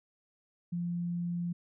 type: tone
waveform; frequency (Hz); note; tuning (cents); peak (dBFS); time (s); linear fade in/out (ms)
sine; 173.4; F3; -12; -31; 0.72-1.53; 10
effects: none